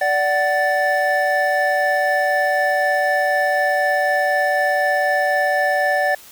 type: tone cluster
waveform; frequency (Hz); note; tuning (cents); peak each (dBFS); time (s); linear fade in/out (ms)
triangle; 585 / 747 / 1759; D5 / F#5 / A6; -7 / +16 / -1; -18; 0.01-6.15; 5
effects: white hiss -43 dBFS RMS until 6.31 s